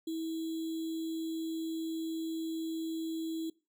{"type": "tone with sample-and-hold", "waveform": "sine", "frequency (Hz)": 324.2, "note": "E4", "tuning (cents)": -29, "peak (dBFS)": -33, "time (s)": [0.07, 3.5], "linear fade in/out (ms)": 5, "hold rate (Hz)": 3675, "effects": ["noise-tail reverb RT60 0.3 s tail -22 dB re dry"]}